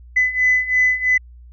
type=beating tone pair; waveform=sine; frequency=2006 / 2009 Hz; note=B6 / B6; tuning=+26 / +29 cents; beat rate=3 Hz; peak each=-18 / -15 dBFS; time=0.16-1.18 s; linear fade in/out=10 ms; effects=tanh soft clip ceiling -7 dBFS + added 60 Hz sine -39 dBFS peak until 1.52 s